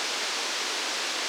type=band-pass noise; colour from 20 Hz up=white; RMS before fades=-30 dBFS; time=0-1.28 s; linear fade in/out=0 ms; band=300 to 5900 Hz; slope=24 dB/octave; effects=none